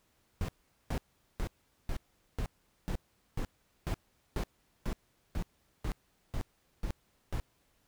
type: noise bursts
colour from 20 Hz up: brown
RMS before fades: -33 dBFS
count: 15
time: 0.41-7.4 s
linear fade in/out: 0 ms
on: 74 ms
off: 420 ms
effects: pink hiss -72 dBFS RMS until 7.87 s